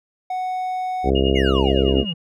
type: tone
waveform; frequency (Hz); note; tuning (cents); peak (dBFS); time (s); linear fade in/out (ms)
triangle; 740; F#5; 0; -20; 0.3-1.1; 5
type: harmonic tone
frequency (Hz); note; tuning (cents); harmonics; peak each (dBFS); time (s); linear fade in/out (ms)
67; C2; +42; 1 / 2 / 3 / 4 / 5 / 6 / 7 / 8 / 9 / 10; -20 / -27 / -25 / -25 / -24 / -21 / -25 / -30 / -32 / -32; 1.03-2.05; 50
type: tone with tremolo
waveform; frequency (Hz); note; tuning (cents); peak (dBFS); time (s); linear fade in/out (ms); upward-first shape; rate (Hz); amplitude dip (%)
sine; 2855; F7; +37; -22; 1.15-2.13; 5; triangle; 9.8; 95
type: exponential sweep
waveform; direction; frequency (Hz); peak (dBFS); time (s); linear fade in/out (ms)
triangle; down; 2262 to 155.56; -24; 1.35-2.14; 10
effects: none